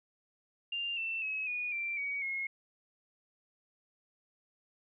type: tone with pitch steps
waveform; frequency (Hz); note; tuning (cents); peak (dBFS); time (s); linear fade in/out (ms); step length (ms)
sine; 2794 / 2677 / 2565 / 2458 / 2355 / 2256 / 2162; F7 / E7 / E7 / D#7 / D7 / C#7 / C#7; 0 / +26 / -48 / -22 / +4 / +30 / -44; -33; 0.72-2.47; 5; 250
effects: none